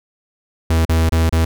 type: tone with dropouts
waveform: 45% pulse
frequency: 81.4 Hz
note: E2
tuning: 21 cents flat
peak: -12 dBFS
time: 0.7-1.45 s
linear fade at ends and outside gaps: 5 ms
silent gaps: 0.852-0.892 / 1.094-1.121 / 1.295-1.325 s
effects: none